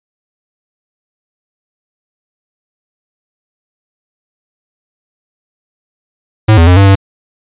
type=tone with pitch steps; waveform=square; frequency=108.6 / 83.1 / 89.8 / 98.4 / 97.6 Hz; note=A2 / E2 / F2 / G2 / G2; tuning=-22 / +15 / +49 / +7 / -7 cents; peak=-3 dBFS; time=6.48-6.955 s; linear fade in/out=10 ms; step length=95 ms; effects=resampled to 8000 Hz